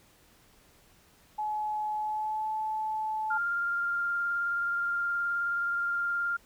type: tone with pitch glide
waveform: sine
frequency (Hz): 851 to 867.4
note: G#5 to A5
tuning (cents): +42 to -25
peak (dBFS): -29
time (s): 1.38-3.38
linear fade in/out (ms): 10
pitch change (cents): +33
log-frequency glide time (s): 1.95-2.5
type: tone with vibrato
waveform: sine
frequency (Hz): 1396.9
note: F6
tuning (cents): 0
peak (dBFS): -27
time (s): 3.3-6.37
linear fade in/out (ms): 10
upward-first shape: sine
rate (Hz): 19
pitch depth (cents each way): 11
effects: pink hiss -61 dBFS RMS until 6.45 s